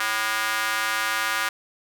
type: tone with high-pass filter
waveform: square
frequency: 110.2 Hz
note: A2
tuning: 3 cents sharp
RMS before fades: -25 dBFS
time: 0-1.49 s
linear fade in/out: 5 ms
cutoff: 1400 Hz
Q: 2
effects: none